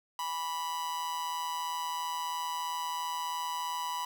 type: tone with amplitude modulation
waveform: 45% pulse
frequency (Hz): 985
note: B5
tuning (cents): -5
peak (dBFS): -30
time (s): 0.19-4.05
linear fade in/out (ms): 2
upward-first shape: sine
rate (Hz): 163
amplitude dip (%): 60
effects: none